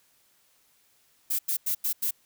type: noise bursts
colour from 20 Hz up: violet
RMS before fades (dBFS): -27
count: 5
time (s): 1.3-2.11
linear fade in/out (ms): 10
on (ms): 90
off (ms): 90
effects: white hiss -65 dBFS RMS until 2.25 s